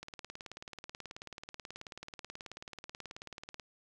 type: click train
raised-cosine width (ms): 0.2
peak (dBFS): -27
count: 67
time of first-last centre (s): 0.03-3.598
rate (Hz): 18.5
effects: none